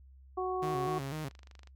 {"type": "harmonic tone", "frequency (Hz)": 370, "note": "F#4", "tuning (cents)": 0, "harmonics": [1, 2, 3], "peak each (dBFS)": [-33, -36, -38], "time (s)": [0.37, 0.99], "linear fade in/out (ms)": 10}
{"type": "tone with vibrato", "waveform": "sawtooth", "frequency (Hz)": 145.6, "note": "D3", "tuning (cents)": -15, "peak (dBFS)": -32, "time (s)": [0.62, 1.29], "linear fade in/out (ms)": 10, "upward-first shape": "square", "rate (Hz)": 4, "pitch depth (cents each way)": 110}
{"type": "click train", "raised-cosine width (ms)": 0.2, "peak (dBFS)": -37, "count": 19, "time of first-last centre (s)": [0.95, 1.673], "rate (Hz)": 24.9}
{"effects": ["noise-tail reverb RT60 0.1 s tail -21 dB re dry", "added 66 Hz sine -53 dBFS peak until 1.75 s"]}